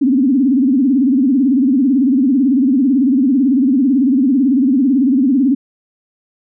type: tone with vibrato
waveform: sine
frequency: 264.1 Hz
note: C4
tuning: 16 cents sharp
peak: -9 dBFS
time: 0.01-5.55 s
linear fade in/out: 10 ms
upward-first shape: sine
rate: 18 Hz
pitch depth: 170 cents each way
effects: none